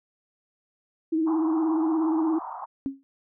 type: tone with vibrato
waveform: sine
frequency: 319.9 Hz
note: D#4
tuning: 48 cents sharp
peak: -21 dBFS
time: 1.12-2.39 s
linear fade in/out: 10 ms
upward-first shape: sine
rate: 17 Hz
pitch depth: 49 cents each way
type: band-pass noise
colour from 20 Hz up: pink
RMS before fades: -36 dBFS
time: 1.26-2.66 s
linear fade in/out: 20 ms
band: 770 to 1100 Hz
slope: 48 dB/octave
type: tone with exponential decay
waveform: sine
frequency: 272.2 Hz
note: C#4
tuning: 31 cents flat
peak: -22 dBFS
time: 2.86-3.03 s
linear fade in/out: 0 ms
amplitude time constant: 35 ms
effects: none